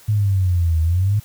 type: exponential two-way sweep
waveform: sine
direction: down then up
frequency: 108 to 79.1 to 108 Hz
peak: -14 dBFS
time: 0.08-1.2 s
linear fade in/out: 10 ms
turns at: 0.81 s
effects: white hiss -47 dBFS RMS until 1.24 s